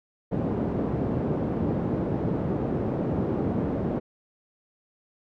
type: band-pass noise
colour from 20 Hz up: pink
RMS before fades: -27 dBFS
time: 0.31-4 s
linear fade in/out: 20 ms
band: 130 to 450 Hz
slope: 12 dB/octave
effects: none